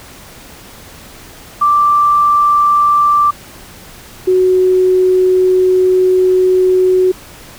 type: tone pair in turn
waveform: sine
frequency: 1174.7 / 370 Hz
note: D6 / F#4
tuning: 0 / 0 cents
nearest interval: octave + minor sixth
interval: 2000 cents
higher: first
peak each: -7 dBFS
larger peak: neither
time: 1.61-3.31 / 4.27-7.12 s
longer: second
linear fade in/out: 10 ms
effects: pink hiss -36 dBFS RMS until 7.58 s